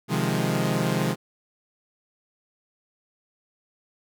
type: chord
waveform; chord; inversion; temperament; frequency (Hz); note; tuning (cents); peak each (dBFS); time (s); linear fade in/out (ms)
sawtooth; F minor seventh; second; equal; 130.81 / 155.56 / 174.61 / 207.7; C3 / Eb3 / F3 / Ab3; 0 / 0 / 0 / 0; -24; 0.08-1.16; 50
effects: none